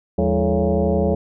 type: tone with frequency modulation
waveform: sine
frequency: 174.8 Hz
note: F3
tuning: 2 cents sharp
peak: -15 dBFS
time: 0.18-1.15 s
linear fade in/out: 5 ms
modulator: 127 Hz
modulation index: 3.7
effects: none